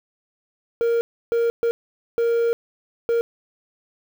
triangle tone bursts at uneven times, 466.2 Hz, A#4, in tune, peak -15 dBFS, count 5, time 0.81-1.01 / 1.32-1.5 / 1.63-1.71 / 2.18-2.53 / 3.09-3.21 s, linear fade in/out 0 ms, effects 7-bit

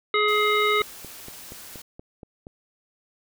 harmonic tone, 420.8 Hz, G#4, 23 cents sharp, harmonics 1 / 3 / 5 / 7 / 9, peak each -23 / -23 / -24 / -35 / -28 dBFS, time 0.14-0.82 s, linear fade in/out 2 ms
white noise, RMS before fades -42 dBFS, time 0.28-1.82 s, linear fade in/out 5 ms
click train, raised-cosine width 2 ms, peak -27 dBFS, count 8, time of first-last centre 0.81-2.469 s, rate 4.22 Hz
effects none

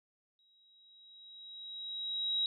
sine tone with exponential growth, 3837 Hz, A#7, 49 cents sharp, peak -28 dBFS, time 0.39-2.46 s, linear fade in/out 1 ms, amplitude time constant 450 ms, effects none

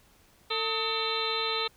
harmonic tone with a mistuned harmonic, 449 Hz, A4, 35 cents sharp, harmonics 1 / 2 / 3 / 4 / 5 / 6 / 7 / 8 / 9, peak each -34 / -38 / -34 / -43 / -38 / -39 / -41 / -34 / -33 dBFS, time 0.5-1.68 s, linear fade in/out 10 ms, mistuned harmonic 3, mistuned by -100 cents, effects pink hiss -61 dBFS RMS until 1.76 s

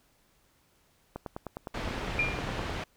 click train, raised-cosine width 1 ms, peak -22 dBFS, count 16, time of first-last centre 1.16-2.695 s, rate 9.77 Hz
pink low-pass noise, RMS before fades -35 dBFS, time 1.74-2.84 s, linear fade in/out 5 ms, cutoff 3300 Hz, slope 12 dB/octave
sine tone with exponential decay, 2400 Hz, D7, 37 cents sharp, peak -22 dBFS, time 2.19-2.51 s, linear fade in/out 2 ms, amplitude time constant 68 ms
effects pink hiss -67 dBFS RMS until 2.96 s

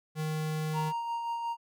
square tone, 155.56 Hz, D#3, in tune, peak -31 dBFS, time 0.15-0.93 s, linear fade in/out 50 ms
triangle tone with tremolo, 932.3 Hz, A#5, in tune, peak -28 dBFS, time 0.73-1.57 s, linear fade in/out 50 ms, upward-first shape sine, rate 5.6 Hz, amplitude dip 35%
effects none

